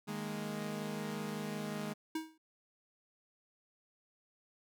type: chord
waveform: sawtooth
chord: D# suspended fourth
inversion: none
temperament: equal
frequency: 155.56 / 207.7 / 233.1 Hz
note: D#3 / G#3 / A#3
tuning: 0 / 0 / 0 cents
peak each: -40 / -36 / -41 dBFS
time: 0.07-1.94 s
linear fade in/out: 20 ms
type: tone with exponential decay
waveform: square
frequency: 317.9 Hz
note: D#4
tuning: 37 cents sharp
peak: -33 dBFS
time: 2.15-2.38 s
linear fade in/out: 5 ms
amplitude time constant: 50 ms
effects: none